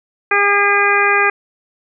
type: harmonic tone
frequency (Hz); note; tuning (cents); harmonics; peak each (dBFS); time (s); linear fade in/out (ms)
404.9; G#4; -44; 1 / 2 / 3 / 4 / 5 / 6; -19 / -20 / -17 / -16 / -18 / -18; 0.31-1.3; 5
effects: none